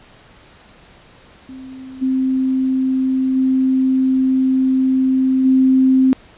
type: tone with level steps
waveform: sine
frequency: 261.7 Hz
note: C4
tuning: in tune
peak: -31 / -14 / -12 / -9 dBFS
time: 1.49-6.13 s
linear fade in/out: 0 ms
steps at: 2.01 / 3.35 / 5.44 s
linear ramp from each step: 20 ms
effects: pink hiss -46 dBFS RMS until 6.37 s + resampled to 8000 Hz